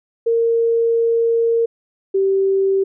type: tone pair in turn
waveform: sine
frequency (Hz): 461.3 / 387.9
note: A#4 / G4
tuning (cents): -18 / -18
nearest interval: minor third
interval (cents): 300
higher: first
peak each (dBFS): -13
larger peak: neither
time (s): 0.26-1.66 / 2.14-2.84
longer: first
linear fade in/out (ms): 10
effects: none